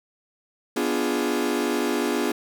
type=chord; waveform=40% pulse; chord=B diminished seventh; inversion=none; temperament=equal; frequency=246.9 / 293.7 / 349.2 / 415.3 Hz; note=B3 / D4 / F4 / Ab4; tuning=0 / 0 / 0 / 0 cents; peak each=-27 dBFS; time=0.76-2.32 s; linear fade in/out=5 ms; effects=none